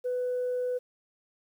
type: tone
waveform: sine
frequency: 498 Hz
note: B4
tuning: 14 cents sharp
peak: -26 dBFS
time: 0.04-0.79 s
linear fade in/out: 20 ms
effects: tanh soft clip ceiling -24 dBFS + 10-bit